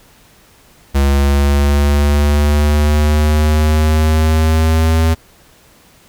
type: linear sweep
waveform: square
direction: up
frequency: 69.3 to 81.2 Hz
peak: -10 dBFS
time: 0.94-5.15 s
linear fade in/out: 20 ms
effects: pink hiss -47 dBFS RMS until 6.08 s